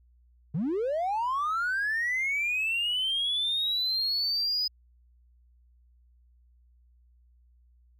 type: linear sweep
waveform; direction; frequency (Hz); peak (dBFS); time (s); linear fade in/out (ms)
triangle; up; 131.7 to 5010; -23; 0.54-4.68; 10
effects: tanh soft clip ceiling -22 dBFS + added 60 Hz sine -58 dBFS peak until 7.99 s